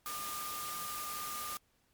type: tone in noise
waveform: sine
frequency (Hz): 1206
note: D6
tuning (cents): +46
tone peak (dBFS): -41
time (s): 0.06-1.57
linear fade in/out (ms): 0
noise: white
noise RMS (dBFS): -42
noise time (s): 0.06-1.57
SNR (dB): -2
effects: pink hiss -73 dBFS RMS until 1.93 s + MP3 96 kbps